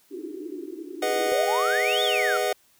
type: band-pass noise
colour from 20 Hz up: pink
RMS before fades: -36 dBFS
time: 0.1-1.35 s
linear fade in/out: 20 ms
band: 290 to 400 Hz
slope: 96 dB/octave
type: chord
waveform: square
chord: G# minor seventh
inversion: none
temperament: equal with one note detuned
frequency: 410.5 / 493.9 / 622.3 / 740 Hz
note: G#4 / B4 / D#5 / F#5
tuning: -20 / 0 / 0 / 0 cents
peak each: -29 dBFS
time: 1.02-2.53 s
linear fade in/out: 5 ms
type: exponential two-way sweep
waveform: sine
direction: up then down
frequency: 493.9 to 3740 to 1315 Hz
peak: -24 dBFS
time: 1.32-2.37 s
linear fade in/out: 0 ms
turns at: 2.03 s
effects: white hiss -61 dBFS RMS until 2.79 s